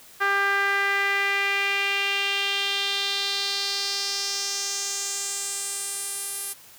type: tone with band-pass filter sweep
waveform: sawtooth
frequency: 397.8 Hz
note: G4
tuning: 25 cents sharp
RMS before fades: -26 dBFS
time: 0.2-6.54 s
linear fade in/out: 20 ms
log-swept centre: 1500 to 11000 Hz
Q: 3.1
effects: white hiss -49 dBFS RMS until 6.78 s